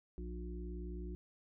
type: harmonic tone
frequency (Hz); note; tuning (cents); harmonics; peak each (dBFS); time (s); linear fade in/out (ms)
59.5; A#1; +36; 1 / 3 / 5 / 6; -42 / -49 / -53 / -50; 0.18-1.15; 0
effects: none